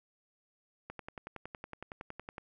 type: click train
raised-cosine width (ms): 0.5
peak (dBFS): -27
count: 17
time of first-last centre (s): 0.9-2.381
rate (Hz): 10.8
effects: none